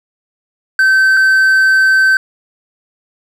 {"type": "tone pair in turn", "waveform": "triangle", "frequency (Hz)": [1544, 1544], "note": ["G6", "G6"], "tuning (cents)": [-27, -27], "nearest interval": "unison", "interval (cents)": 0, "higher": "neither", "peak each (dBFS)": -5, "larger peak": "neither", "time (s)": [[0.79, 1.17], [1.17, 2.17]], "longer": "second", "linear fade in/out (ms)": 2, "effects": []}